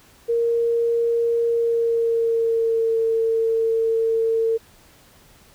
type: tone with pitch glide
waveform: sine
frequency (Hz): 466.1 to 452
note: A#4 to A4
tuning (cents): 0 to +47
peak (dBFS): -17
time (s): 0.28-4.58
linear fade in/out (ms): 20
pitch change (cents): -53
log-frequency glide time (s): 1.48-3.01
effects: pink hiss -52 dBFS RMS until 5.54 s

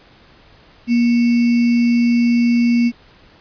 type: tone with sample-and-hold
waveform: sine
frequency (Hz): 237.2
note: A#3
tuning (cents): +30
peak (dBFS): -11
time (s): 0.87-2.92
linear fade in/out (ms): 50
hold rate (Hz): 2450
effects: pink hiss -48 dBFS RMS until 3.4 s + resampled to 11025 Hz

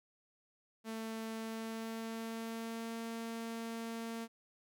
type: tone with pitch glide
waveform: sawtooth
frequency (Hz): 223.1 to 228.4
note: A3 to A#3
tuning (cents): +24 to -35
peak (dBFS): -36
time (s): 0.84-4.28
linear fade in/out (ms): 50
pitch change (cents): +41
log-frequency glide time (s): 1.34-2.97
effects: none

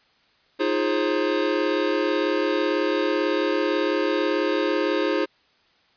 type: chord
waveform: square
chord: F minor seventh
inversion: third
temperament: equal with one note detuned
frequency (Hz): 311.1 / 349.2 / 415.3 / 533.6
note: Eb4 / F4 / Ab4 / C5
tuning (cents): 0 / 0 / 0 / +34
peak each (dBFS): -27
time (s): 0.59-5.26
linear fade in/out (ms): 20
effects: white hiss -61 dBFS RMS until 5.96 s + resampled to 11025 Hz

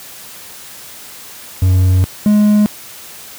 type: tone pair in turn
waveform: triangle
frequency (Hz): 92.5 / 209.2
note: F#2 / G#3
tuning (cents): 0 / +13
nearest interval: octave + major second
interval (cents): 1413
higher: second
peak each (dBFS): -5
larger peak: neither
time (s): 1.62-2.04 / 2.26-2.66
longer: first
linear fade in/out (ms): 0
effects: white hiss -34 dBFS RMS until 3.38 s + high-pass 60 Hz 12 dB/octave

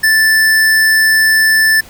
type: tone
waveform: square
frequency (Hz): 1760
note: A6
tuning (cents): 0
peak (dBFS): -8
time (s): 0.03-1.81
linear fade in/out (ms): 10
effects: pink hiss -38 dBFS RMS until 1.89 s

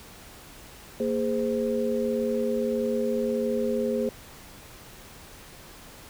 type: tone cluster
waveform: sine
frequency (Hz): 231.1 / 415.3 / 517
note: A#3 / G#4 / C5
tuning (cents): -15 / 0 / -21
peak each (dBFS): -28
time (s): 1-4.09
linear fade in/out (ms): 2
effects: pink hiss -47 dBFS RMS until 6.09 s

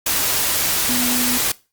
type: tone in noise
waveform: sine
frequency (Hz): 246.9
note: B3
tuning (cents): 0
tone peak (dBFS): -22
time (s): 0.89-1.38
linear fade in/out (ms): 5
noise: white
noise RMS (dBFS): -19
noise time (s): 0.06-1.52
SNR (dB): -6
effects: noise-tail reverb RT60 0.3 s tail -21 dB re dry + Opus 48 kbps

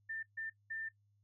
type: tone bursts at uneven times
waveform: sine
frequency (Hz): 1790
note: A6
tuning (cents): +29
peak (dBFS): -39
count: 3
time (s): 0.09-0.23 / 0.37-0.5 / 0.7-0.89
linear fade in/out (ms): 10
effects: noise-tail reverb RT60 0.1 s tail -20 dB re dry + added 102 Hz sine -70 dBFS peak until 1.23 s

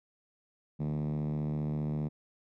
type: tone with band-pass filter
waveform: 5% pulse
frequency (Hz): 75.1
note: D2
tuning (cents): +39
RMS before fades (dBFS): -33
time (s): 0.79-2.09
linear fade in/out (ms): 20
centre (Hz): 170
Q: 4.7
effects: none

